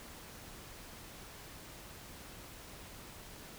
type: silence
effects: pink hiss -51 dBFS RMS until 3.58 s